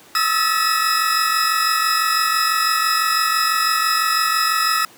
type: tone cluster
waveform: 40% pulse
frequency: 1276 / 1322 / 1747 / 1924 / 5100 Hz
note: D#6 / E6 / A6 / B6 / D#8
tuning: +43 / +5 / -13 / -46 / +42 cents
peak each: -19 / -21 / -27 / -25 / -22 dBFS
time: 0.15-4.85 s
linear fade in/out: 2 ms
effects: pink hiss -46 dBFS RMS until 4.97 s + high-pass 200 Hz 12 dB/octave